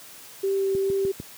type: tone with vibrato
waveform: sine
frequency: 389 Hz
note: G4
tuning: 13 cents flat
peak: -21 dBFS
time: 0.43-1.12 s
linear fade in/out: 10 ms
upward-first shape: triangle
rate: 2.4 Hz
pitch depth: 10 cents each way
type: click train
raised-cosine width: 3 ms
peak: -20 dBFS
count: 4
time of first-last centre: 0.75-1.2 s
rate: 6.66 Hz
effects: white hiss -45 dBFS RMS until 1.37 s + high-pass 80 Hz 12 dB/octave